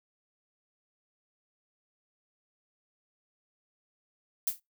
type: noise with exponential decay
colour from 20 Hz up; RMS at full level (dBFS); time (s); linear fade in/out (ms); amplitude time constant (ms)
violet; -24; 4.47-4.6; 5; 27
effects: noise-tail reverb RT60 0.2 s tail -24 dB re dry